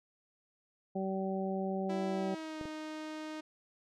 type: harmonic tone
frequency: 191.5 Hz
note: G3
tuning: 40 cents flat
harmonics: 1 / 2 / 3 / 4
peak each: -35 / -38 / -40 / -41 dBFS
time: 0.95-2.35 s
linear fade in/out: 10 ms
type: tone with pitch glide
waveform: sawtooth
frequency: 330.4 to 310.1 Hz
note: E4 to D#4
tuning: +4 to -6 cents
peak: -36 dBFS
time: 1.89-3.41 s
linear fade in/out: 10 ms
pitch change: -110 cents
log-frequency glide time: 2.1-2.61 s
type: clicks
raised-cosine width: 2 ms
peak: -30 dBFS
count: 2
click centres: 2.612 / 2.655 s
effects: low-pass 6000 Hz 12 dB/octave